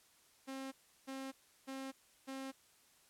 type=tone bursts; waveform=sawtooth; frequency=267.5 Hz; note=C4; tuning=38 cents sharp; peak=-39 dBFS; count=4; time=0.47-2.52 s; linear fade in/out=20 ms; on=250 ms; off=350 ms; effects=white hiss -68 dBFS RMS until 3.09 s + low-pass 12000 Hz 12 dB/octave